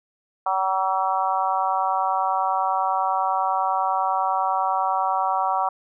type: harmonic tone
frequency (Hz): 190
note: F#3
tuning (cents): +46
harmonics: 3 / 4 / 5 / 6 / 7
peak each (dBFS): -33 / -23 / -25 / -26 / -30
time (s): 0.46-5.69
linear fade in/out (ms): 5
effects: none